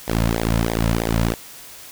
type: tone with flanger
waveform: sawtooth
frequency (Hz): 56.4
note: A1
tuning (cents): +44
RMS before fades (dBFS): -20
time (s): 0.07-1.35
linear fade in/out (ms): 20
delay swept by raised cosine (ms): 0.69 to 2.69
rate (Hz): 3.1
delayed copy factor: -0.95
effects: white hiss -40 dBFS RMS until 1.91 s